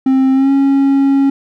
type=tone with pitch glide; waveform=triangle; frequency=264.4 to 274.8 Hz; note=C4 to C#4; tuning=+18 to -15 cents; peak=-6 dBFS; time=0.06-1.3 s; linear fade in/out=5 ms; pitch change=+67 cents; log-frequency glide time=0.33-0.51 s; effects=none